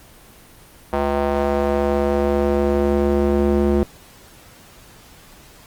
square tone with band-pass filter sweep, 70.9 Hz, C#2, 40 cents sharp, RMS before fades -18 dBFS, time 0.93-3.83 s, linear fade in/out 0 ms, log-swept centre 690 to 330 Hz, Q 1.5, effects pink hiss -46 dBFS RMS until 5.66 s + Opus 24 kbps

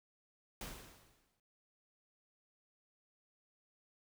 pink noise with exponential decay, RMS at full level -44 dBFS, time 0.61-1.4 s, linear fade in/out 2 ms, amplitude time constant 170 ms, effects none

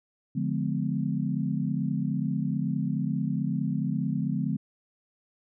sine chord, D diminished seventh, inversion none, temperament just, 146.83 / 176.2 / 211.4 / 253.7 Hz, D3 / F3 / Ab3 / Cb4, 0 / +16 / +31 / +47 cents, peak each -30 / -31 / -31 / -32 dBFS, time 0.35-4.57 s, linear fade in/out 10 ms, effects none

